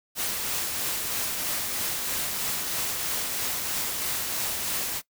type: noise with tremolo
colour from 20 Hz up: white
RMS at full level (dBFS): -28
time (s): 0.15-5.02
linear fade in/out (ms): 50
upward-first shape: triangle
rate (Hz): 3.1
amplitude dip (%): 30
effects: noise-tail reverb RT60 0.1 s tail -20 dB re dry